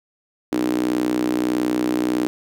sawtooth tone with high-pass filter, 61.6 Hz, B1, 4 cents flat, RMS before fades -21 dBFS, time 0.52-2.27 s, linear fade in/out 0 ms, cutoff 300 Hz, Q 6.1, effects none

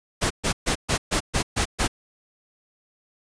pink noise bursts, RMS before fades -22 dBFS, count 8, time 0.21-1.88 s, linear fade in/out 20 ms, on 95 ms, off 130 ms, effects resampled to 22050 Hz

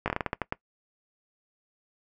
slowing click train, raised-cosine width 0.5 ms, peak -12 dBFS, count 10, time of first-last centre 0.06-0.524 s, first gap 18 ms, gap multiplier 1.25, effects noise-tail reverb RT60 0.1 s tail -21 dB re dry

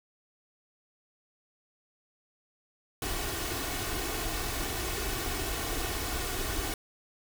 pink noise with comb filter, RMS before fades -33 dBFS, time 3.02-6.74 s, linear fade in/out 2 ms, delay 2.7 ms, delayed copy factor +0.6, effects none

